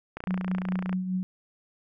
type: click train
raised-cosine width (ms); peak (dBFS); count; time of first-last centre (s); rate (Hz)
0.5; -20; 23; 0.17-0.929; 29
type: tone with tremolo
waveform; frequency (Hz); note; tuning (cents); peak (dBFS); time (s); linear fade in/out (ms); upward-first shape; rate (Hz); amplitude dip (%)
sine; 185; F#3; 0; -24; 0.27-1.23; 0; triangle; 4.8; 55
effects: none